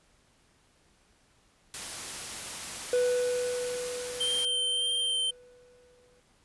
white noise, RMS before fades -38 dBFS, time 1.74-4.45 s, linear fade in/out 0 ms
triangle tone with exponential decay, 493.9 Hz, B4, in tune, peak -20 dBFS, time 2.93-6.2 s, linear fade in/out 2 ms, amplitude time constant 710 ms
square tone with vibrato, 3136 Hz, G7, in tune, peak -27 dBFS, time 4.2-5.31 s, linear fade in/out 10 ms, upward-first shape sine, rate 1.7 Hz, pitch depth 15 cents each way
effects pink hiss -65 dBFS RMS until 6.44 s + resampled to 24000 Hz

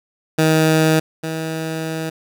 15% pulse tone pair in turn, 158.2 / 160.32 Hz, D#3 / E3, +29 / -48 cents, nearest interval unison, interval 23 cents, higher second, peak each -6 / -16 dBFS, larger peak first, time 0.38-1 / 1.23-2.1 s, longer second, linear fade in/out 10 ms, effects none

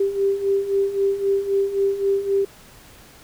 sine beating tone pair, 392 / 395.8 Hz, G4 / G4, 0 / +17 cents, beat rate 3.8 Hz, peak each -24 / -19 dBFS, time 0-2.45 s, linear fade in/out 5 ms, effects pink hiss -47 dBFS RMS until 3.23 s

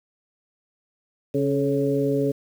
harmonic tone with a mistuned harmonic, 138.59 Hz, C#3, in tune, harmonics 1 / 2 / 3 / 4, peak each -27 / -24 / -23 / -28 dBFS, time 1.34-2.32 s, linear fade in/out 10 ms, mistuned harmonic 3, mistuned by +47 cents, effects 8-bit

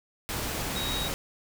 sine tone in noise, 3797 Hz, A#7, 31 cents sharp, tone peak -32 dBFS, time 0.76-1.08 s, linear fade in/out 0 ms, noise pink, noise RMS -32 dBFS, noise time 0.29-1.14 s, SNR -3 dB, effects none

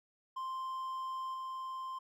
triangle tone with level steps, 1046.5 Hz, C6, in tune, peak -35 / -37 dBFS, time 0.36-1.99 s, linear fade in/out 10 ms, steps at 1.34 s, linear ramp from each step 2 ms, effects none

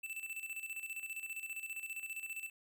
square tone with tremolo, 2653 Hz, E7, 10 cents sharp, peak -40 dBFS, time 0.03-2.5 s, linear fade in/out 10 ms, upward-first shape square, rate 15 Hz, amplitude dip 65%, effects none

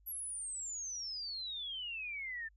sine exponential sweep, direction down, 11780 to 1760 Hz, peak -39 dBFS, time 0.06-2.49 s, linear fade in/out 20 ms, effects added 50 Hz sine -63 dBFS peak until 2.56 s

